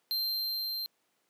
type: tone with level ramp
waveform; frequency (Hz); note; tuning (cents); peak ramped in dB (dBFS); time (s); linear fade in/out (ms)
square; 4152; C8; -14; -29 to -34; 0.11-0.86; 0
effects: pink hiss -74 dBFS RMS until 1.29 s + high-pass 300 Hz 12 dB/octave